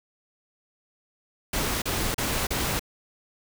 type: noise bursts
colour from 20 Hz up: pink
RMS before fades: -27 dBFS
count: 4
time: 1.53-2.795 s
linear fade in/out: 5 ms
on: 290 ms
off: 35 ms
effects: none